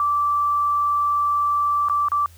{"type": "tone with dropouts", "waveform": "sine", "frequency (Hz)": 1166, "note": "D6", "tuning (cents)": -13, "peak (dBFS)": -17, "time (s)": [0, 2.26], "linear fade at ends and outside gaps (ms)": 1, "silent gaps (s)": [[1.886, 1.897], [2.085, 2.118]], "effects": ["added 83 Hz sine -45 dBFS peak until 2.37 s", "white hiss -53 dBFS RMS until 2.37 s"]}